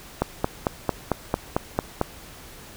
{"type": "click train", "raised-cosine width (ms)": 1, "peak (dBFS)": -6, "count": 9, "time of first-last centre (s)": [0.22, 2.014], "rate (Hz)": 4.46, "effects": ["pink hiss -44 dBFS RMS until 2.76 s"]}